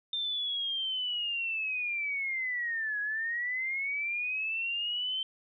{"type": "linear two-way sweep", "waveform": "sine", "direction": "down then up", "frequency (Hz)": [3609, 1661.2, 3105], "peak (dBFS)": -30, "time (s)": [0.13, 5.23], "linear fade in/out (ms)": 2, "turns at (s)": 3, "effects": []}